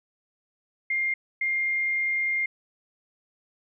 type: tone pair in turn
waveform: sine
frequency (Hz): 2115 / 2115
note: C7 / C7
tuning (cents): +18 / +18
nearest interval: unison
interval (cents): 0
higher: neither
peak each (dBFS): -23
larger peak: neither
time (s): 0.9-1.14 / 1.41-2.46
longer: second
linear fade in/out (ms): 5
effects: none